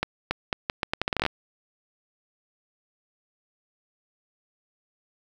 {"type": "accelerating click train", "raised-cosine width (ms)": 0.3, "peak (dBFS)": -8, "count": 15, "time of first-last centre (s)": [0.03, 1.263], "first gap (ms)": 280, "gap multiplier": 0.78, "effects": ["7-bit"]}